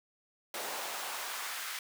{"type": "noise with high-pass filter sweep", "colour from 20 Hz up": "pink", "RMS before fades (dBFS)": -39, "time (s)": [0.54, 1.79], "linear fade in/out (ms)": 2, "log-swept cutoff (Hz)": [520, 1500], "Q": 1.2, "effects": []}